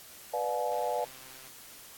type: chord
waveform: sine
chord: B diminished seventh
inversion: none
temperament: just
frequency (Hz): 493.9 / 592.7 / 711.2 / 853.4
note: B4 / D5 / F5 / Ab5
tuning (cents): 0 / +16 / +31 / +47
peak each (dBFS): -34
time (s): 0.33-1.05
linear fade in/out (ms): 10
type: click train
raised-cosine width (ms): 0.2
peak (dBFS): -35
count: 100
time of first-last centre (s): 0.72-1.476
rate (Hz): 131
effects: white hiss -50 dBFS RMS until 1.97 s + AAC 64 kbps